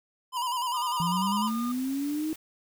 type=tone with vibrato; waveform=square; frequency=987.8 Hz; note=B5; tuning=in tune; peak=-28 dBFS; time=0.32-1.51 s; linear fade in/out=50 ms; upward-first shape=square; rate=10 Hz; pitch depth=58 cents each way
type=tone; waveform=triangle; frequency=1214 Hz; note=D#6; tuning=43 cents flat; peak=-33 dBFS; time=0.74-1.72 s; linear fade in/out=5 ms
type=linear sweep; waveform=sine; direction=up; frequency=164.81 to 318 Hz; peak=-27 dBFS; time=1-2.33 s; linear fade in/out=0 ms
type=noise; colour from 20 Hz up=white; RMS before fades=-45 dBFS; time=1.47-2.36 s; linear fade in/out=5 ms
effects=none